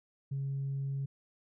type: tone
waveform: sine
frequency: 137.4 Hz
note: C#3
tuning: 15 cents flat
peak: -31 dBFS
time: 0.31-1.06 s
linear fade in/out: 10 ms
effects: tanh soft clip ceiling -29 dBFS